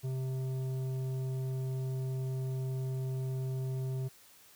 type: tone with tanh clipping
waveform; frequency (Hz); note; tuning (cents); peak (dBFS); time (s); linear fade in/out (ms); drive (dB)
triangle; 130.81; C3; 0; -34; 0.03-4.09; 20; 14
effects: white hiss -59 dBFS RMS until 4.55 s